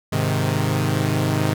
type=chord; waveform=sawtooth; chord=Ab major; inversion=none; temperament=equal; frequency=103.83 / 130.81 / 155.56 Hz; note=Ab2 / C3 / Eb3; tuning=0 / 0 / 0 cents; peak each=-19 dBFS; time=0.12-1.54 s; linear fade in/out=10 ms; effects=none

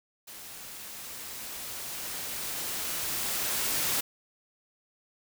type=noise with level ramp; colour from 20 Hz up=white; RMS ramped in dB=-45 to -28 dBFS; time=0.27-4.01 s; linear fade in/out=10 ms; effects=none

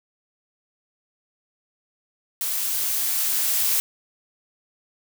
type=noise with level ramp; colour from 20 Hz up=blue; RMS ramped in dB=-26 to -21 dBFS; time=2.41-3.8 s; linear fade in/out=0 ms; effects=none

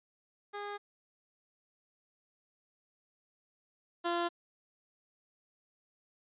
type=tone pair in turn; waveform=15% pulse; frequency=409.5 / 344.3 Hz; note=G#4 / F4; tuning=-24 / -25 cents; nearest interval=minor third; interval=301 cents; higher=first; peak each=-32 / -24 dBFS; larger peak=second; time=0.53-0.78 / 4.04-4.29 s; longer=neither; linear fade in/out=20 ms; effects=resampled to 8000 Hz

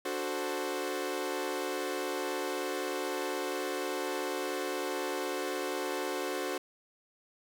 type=chord; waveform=sawtooth; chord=D dominant seventh; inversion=none; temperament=equal; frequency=293.7 / 370 / 440 / 523.3 Hz; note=D4 / F#4 / A4 / C5; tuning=0 / 0 / 0 / 0 cents; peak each=-36 / -32 / -36 / -34 dBFS; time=0.05-6.58 s; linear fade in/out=5 ms; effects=none

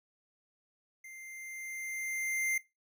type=tone with level ramp; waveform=square; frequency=2093 Hz; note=C7; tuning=in tune; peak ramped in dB=-48 to -29 dBFS; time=1.04-2.58 s; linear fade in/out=5 ms; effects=noise-tail reverb RT60 0.2 s tail -17 dB re dry

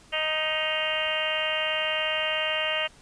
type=harmonic tone with a mistuned harmonic; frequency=311.3 Hz; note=D#4; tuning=1 cent sharp; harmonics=2 / 3 / 4 / 5 / 6 / 7 / 8 / 9 / 10; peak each=-31 / -39 / -36 / -37 / -33 / -35 / -35 / -29 / -34 dBFS; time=0.12-2.88 s; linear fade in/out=20 ms; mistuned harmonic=6; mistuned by=+17 cents; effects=pink hiss -54 dBFS RMS until 3.01 s + resampled to 22050 Hz

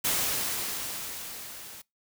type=noise with level ramp; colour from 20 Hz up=white; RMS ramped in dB=-26 to -45 dBFS; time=0.04-1.82 s; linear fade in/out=10 ms; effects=noise-tail reverb RT60 0.2 s tail -24 dB re dry

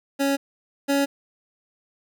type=tone pair in turn; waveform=25% pulse; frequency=277.2 / 279.6 Hz; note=C#4 / C#4; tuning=0 / +15 cents; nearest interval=unison; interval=15 cents; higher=second; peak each=-16 / -15 dBFS; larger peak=second; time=0.19-0.37 / 0.88-1.06 s; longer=neither; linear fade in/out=20 ms; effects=none

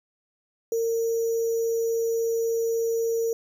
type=tone with sample-and-hold; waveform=sine; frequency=458.2 Hz; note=A#4; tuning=30 cents flat; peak=-22 dBFS; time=0.72-3.33 s; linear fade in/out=2 ms; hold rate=6300 Hz; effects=none

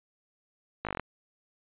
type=slowing click train; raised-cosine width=0.5 ms; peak=-17 dBFS; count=8; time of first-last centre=0.85-0.997 s; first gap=18 ms; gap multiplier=1.05; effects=resampled to 8000 Hz

